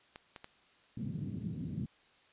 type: clicks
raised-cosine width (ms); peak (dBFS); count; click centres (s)
0.3; -30; 3; 0.159 / 0.362 / 0.444
type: band-pass noise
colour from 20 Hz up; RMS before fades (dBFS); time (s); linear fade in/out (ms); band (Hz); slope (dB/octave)
white; -39; 0.97-1.86; 5; 110 to 200; 24
effects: white hiss -65 dBFS RMS until 2.32 s + resampled to 8000 Hz